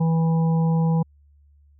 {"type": "harmonic tone", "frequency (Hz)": 163.5, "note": "E3", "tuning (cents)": -14, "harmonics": [1, 3, 5, 6], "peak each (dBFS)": [-17, -31, -33, -37], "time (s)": [0, 1.03], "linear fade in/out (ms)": 10, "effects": ["added 72 Hz sine -52 dBFS peak until 1.79 s"]}